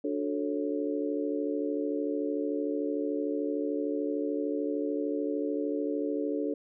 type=chord; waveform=sine; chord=D major seventh; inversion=none; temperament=just; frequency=293.7 / 367.1 / 440.5 / 550.6 Hz; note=D4 / F#4 / A4 / C#5; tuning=0 / -14 / +2 / -12 cents; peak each=-31 / -37 / -33 / -37 dBFS; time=0.04-6.54 s; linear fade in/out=5 ms; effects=none